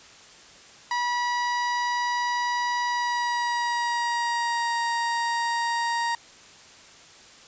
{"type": "tone with pitch glide", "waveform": "30% pulse", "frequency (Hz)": [970, 935.9], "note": ["B5", "A#5"], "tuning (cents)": [-31, 7], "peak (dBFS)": -21, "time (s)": [0.91, 6.15], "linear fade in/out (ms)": 2, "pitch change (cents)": -62, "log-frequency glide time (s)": [2.86, 4.81], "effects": ["white hiss -49 dBFS RMS until 7.47 s", "resampled to 16000 Hz"]}